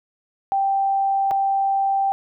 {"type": "tone with dropouts", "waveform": "sine", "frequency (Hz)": 784, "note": "G5", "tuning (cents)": 0, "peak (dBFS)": -17, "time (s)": [0.52, 2.12], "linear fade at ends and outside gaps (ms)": 0, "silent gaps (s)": [1.31, 1.314], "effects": []}